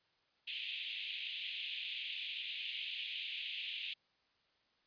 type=band-pass noise; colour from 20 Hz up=pink; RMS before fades=-43 dBFS; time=0.47-3.94 s; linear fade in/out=10 ms; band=2500 to 3600 Hz; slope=48 dB/octave; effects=white hiss -75 dBFS RMS until 4.86 s + resampled to 11025 Hz

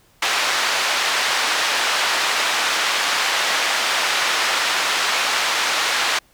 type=band-pass noise; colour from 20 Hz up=pink; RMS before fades=-20 dBFS; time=0.22-6.19 s; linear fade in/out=5 ms; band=990 to 5200 Hz; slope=12 dB/octave; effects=pink hiss -56 dBFS RMS until 6.33 s

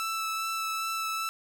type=tone with vibrato; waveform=sawtooth; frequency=1318.5 Hz; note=E6; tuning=in tune; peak=-26 dBFS; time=0-1.29 s; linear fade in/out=0 ms; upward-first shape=sine; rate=2.5 Hz; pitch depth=10 cents each way; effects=none

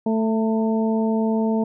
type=harmonic tone with a mistuned harmonic; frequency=221.2 Hz; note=A3; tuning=9 cents sharp; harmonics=1 / 2 / 3 / 4; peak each=-19 / -25 / -29 / -31 dBFS; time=0.06-1.64 s; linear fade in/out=5 ms; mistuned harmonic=4; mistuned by=+27 cents; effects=none

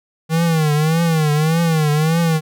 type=tone with vibrato; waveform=square; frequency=158.3 Hz; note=D#3; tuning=30 cents sharp; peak=-14 dBFS; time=0.29-2.41 s; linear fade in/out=50 ms; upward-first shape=triangle; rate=1.7 Hz; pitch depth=130 cents each way; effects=none

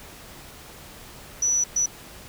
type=tone bursts at uneven times; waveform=sine; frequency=5920 Hz; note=F#8; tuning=in tune; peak=-19 dBFS; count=2; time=1.42-1.64 / 1.76-1.86 s; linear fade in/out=5 ms; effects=pink hiss -44 dBFS RMS until 2.28 s

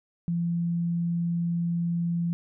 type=tone; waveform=sine; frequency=170.6 Hz; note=F3; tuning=40 cents flat; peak=-24 dBFS; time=0.28-2.33 s; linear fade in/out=0 ms; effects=none

